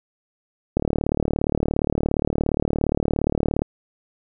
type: click train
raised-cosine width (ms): 2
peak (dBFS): -7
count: 107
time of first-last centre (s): 0.77-3.619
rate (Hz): 37.2
effects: none